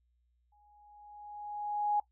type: tone with exponential growth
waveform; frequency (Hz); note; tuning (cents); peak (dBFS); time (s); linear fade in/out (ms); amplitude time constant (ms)
sine; 830.6; G#5; 0; -25; 0.52-2; 5; 320
effects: noise-tail reverb RT60 0.1 s tail -17 dB re dry + added 60 Hz sine -70 dBFS peak until 2.11 s